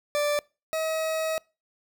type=tone pair in turn; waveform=40% pulse; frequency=587.3 / 637.5 Hz; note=D5 / D#5; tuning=0 / +42 cents; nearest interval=minor second; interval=142 cents; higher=second; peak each=-22 / -25 dBFS; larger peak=first; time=0.15-0.39 / 0.73-1.38 s; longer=second; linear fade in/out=0 ms; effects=noise-tail reverb RT60 0.3 s tail -25 dB re dry